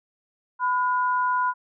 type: tone pair together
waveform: sine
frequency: 1000 / 1436.1 Hz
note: B5 / F6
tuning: +21 / +48 cents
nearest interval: tritone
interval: 627 cents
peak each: -21 / -27 dBFS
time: 0.59-1.54 s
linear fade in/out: 50 ms
effects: none